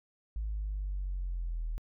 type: linear sweep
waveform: sine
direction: down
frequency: 54 to 39.21 Hz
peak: -31 dBFS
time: 0.36-1.78 s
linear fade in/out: 0 ms
effects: tanh soft clip ceiling -28 dBFS